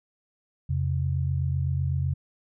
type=tone pair together; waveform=sine; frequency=86.5 / 134.41 Hz; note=F2 / C3; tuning=-16 / +47 cents; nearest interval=minor sixth; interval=763 cents; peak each=-26 dBFS; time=0.69-2.14 s; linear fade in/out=10 ms; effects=none